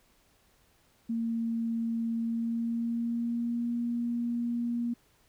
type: tone with pitch glide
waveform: sine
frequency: 229.3 to 237.2 Hz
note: A#3 to A#3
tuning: -28 to +30 cents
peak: -28 dBFS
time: 1.09-4.94 s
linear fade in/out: 10 ms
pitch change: +58 cents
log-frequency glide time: 2.2-3.71 s
effects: pink hiss -66 dBFS RMS until 5.28 s